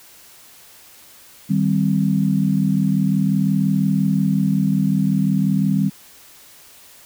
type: chord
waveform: sine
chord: C minor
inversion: first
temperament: equal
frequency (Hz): 155.56 / 196 / 261.6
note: Eb3 / G3 / C4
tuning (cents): 0 / 0 / 0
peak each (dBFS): -20 / -17 / -23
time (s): 1.49-5.9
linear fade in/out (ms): 20
effects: white hiss -46 dBFS RMS until 7.05 s